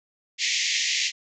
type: band-pass noise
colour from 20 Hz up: pink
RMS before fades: -25 dBFS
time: 0.38-1.12 s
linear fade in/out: 50 ms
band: 1900 to 7100 Hz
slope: 96 dB/octave
effects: none